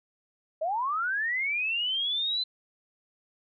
sine linear sweep, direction up, 600 to 4063 Hz, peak -26 dBFS, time 0.61-2.44 s, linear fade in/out 10 ms, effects none

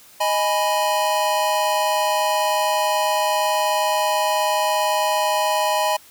square chord, G# minor, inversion second, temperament equal, 622.3 / 830.6 / 987.8 Hz, D#5 / G#5 / B5, 0 / 0 / 0 cents, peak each -23 dBFS, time 0.2-5.97 s, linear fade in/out 10 ms, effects white hiss -48 dBFS RMS until 6.1 s

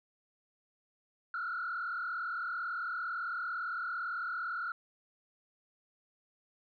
sine tone with frequency modulation, 1396.9 Hz, F6, in tune, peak -33 dBFS, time 1.34-4.72 s, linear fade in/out 2 ms, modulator 37.8 Hz, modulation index 1.9, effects tanh soft clip ceiling -30 dBFS

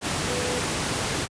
sine tone in noise, 493.9 Hz, B4, in tune, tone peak -29 dBFS, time 0.27-0.62 s, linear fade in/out 50 ms, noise pink, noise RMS -26 dBFS, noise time 0.01-1.28 s, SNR -6 dB, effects high-pass 80 Hz 12 dB/octave + resampled to 22050 Hz

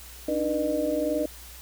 sine tone cluster, 288.6 / 310 / 486.7 / 606 Hz, D4 / D#4 / B4 / D#5, -30 / -6 / -25 / -46 cents, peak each -31 / -29 / -31 / -27 dBFS, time 0.28-1.26 s, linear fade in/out 5 ms, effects added 60 Hz sine -46 dBFS peak until 1.61 s + white hiss -46 dBFS RMS until 1.61 s

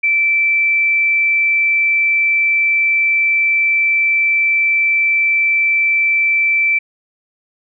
sine tone, 2330 Hz, D7, 14 cents flat, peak -11 dBFS, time 0.03-6.79 s, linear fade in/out 10 ms, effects none

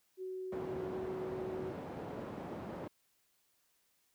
sine tone, 373.3 Hz, F#4, 15 cents sharp, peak -39 dBFS, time 0.17-1.73 s, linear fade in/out 50 ms
white band-pass noise, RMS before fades -44 dBFS, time 0.52-2.88 s, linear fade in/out 5 ms, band 100 to 530 Hz, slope 12 dB/octave
effects white hiss -75 dBFS RMS until 4.14 s

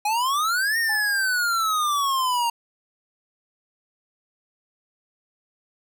square exponential two-way sweep, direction up then down, 819 to 1864.7 to 925 Hz, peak -21 dBFS, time 0.05-2.5 s, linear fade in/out 5 ms, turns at 0.78 s
sine tone with exponential decay, 830.6 Hz, G#5, in tune, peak -29 dBFS, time 0.89-1.58 s, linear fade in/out 5 ms, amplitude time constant 150 ms
effects none

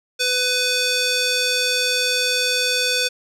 square tone with band-pass filter, 500 Hz, B4, 21 cents sharp, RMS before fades -20 dBFS, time 0.19-3.09 s, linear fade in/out 20 ms, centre 4500 Hz, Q 1.2, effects none

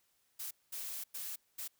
blue noise bursts at uneven times, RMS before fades -42 dBFS, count 4, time 0.39-0.51 / 0.72-1.04 / 1.14-1.36 / 1.58-1.68 s, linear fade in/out 10 ms, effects white hiss -75 dBFS RMS until 1.79 s

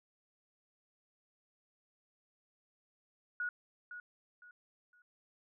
sine tone with echo, 1455 Hz, F#6, 29 cents flat, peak -34 dBFS, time 3.4-3.49 s, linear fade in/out 2 ms, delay 510 ms, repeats 3, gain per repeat -10 dB, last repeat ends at 5.02 s, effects none

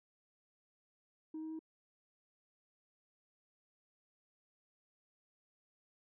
sine tone with pitch steps, 314.3 / 316.5 / 318.7 Hz, D#4 / D#4 / D#4, +18 / +30 / +42 cents, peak -39 dBFS, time 1.34-1.592 s, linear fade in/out 5 ms, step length 84 ms, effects tanh soft clip ceiling -39 dBFS

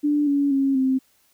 sine tone with pitch steps, 293.9 / 283.1 / 272.6 / 262.6 Hz, D4 / C#4 / C#4 / C4, +1 / +37 / -29 / +6 cents, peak -17 dBFS, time 0.03-0.99 s, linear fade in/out 20 ms, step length 240 ms, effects white hiss -62 dBFS RMS until 1.33 s

